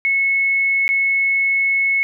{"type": "tone with dropouts", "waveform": "sine", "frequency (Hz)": 2194, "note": "C#7", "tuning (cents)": -18, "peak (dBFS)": -14, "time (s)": [0.05, 2.03], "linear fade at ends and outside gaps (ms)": 0, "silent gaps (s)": [0.879, 0.89], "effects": []}